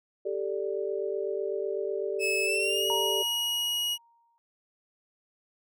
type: chord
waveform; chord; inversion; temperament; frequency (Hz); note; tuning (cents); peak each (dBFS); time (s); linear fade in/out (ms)
sine; G suspended second; none; equal; 392 / 440 / 587.3; G4 / A4 / D5; 0 / 0 / 0; -31 / -33 / -35; 0.25-3.23; 10
type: tone with pitch glide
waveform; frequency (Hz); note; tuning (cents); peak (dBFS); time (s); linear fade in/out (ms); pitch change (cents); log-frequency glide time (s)
40% pulse; 2596 to 2897; E7 to F#7; -27 to -37; -26; 2.19-3.98; 50; +190; 2.43-2.87
type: tone with exponential decay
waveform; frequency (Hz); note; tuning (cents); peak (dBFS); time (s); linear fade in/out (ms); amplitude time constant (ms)
sine; 932.3; A#5; 0; -28; 2.9-4.38; 0; 320
effects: none